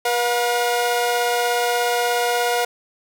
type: tone pair together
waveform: sawtooth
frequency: 482.9 / 716 Hz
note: B4 / F5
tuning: -39 / +43 cents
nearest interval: perfect fifth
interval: 682 cents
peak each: -17 dBFS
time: 0.05-2.65 s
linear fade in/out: 5 ms
effects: none